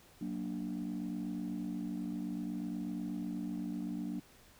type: chord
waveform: sine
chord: Gb augmented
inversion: none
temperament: equal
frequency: 185 / 233.1 / 293.7 Hz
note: Gb3 / Bb3 / D4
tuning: 0 / 0 / 0 cents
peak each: -39 / -39 / -39 dBFS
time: 0.21-4.2 s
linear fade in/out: 5 ms
effects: tanh soft clip ceiling -31 dBFS + pink hiss -61 dBFS RMS until 4.59 s